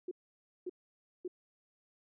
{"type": "tone bursts", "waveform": "sine", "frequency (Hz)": 361.6, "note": "F#4", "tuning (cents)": -40, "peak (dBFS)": -36, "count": 3, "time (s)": [0.08, 1.279], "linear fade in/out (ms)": 5, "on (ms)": 33, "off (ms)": 550, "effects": []}